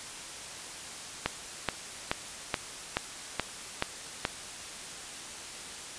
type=click train; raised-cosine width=0.3 ms; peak=-10 dBFS; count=8; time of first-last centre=1.26-4.251 s; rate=2.34 Hz; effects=white hiss -42 dBFS RMS until 5.98 s + resampled to 22050 Hz